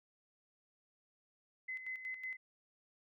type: tone with tremolo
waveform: sine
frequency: 2039 Hz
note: C7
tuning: 45 cents flat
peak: -39 dBFS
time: 1.68-2.37 s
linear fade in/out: 10 ms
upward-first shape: square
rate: 5.4 Hz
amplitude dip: 60%
effects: none